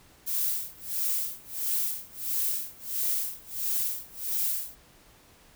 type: noise with tremolo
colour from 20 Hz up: violet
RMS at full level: -27 dBFS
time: 0.26-4.76 s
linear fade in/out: 20 ms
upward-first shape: sine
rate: 1.5 Hz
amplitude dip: 95%
effects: pink hiss -57 dBFS RMS until 5.55 s